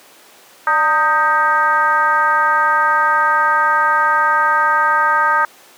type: tone with frequency modulation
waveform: sine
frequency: 1244.5 Hz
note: D#6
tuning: in tune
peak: -11 dBFS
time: 0.67-5.45 s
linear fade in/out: 2 ms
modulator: 328 Hz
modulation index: 1.3
effects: pink hiss -44 dBFS RMS until 5.77 s + high-pass 400 Hz 12 dB/octave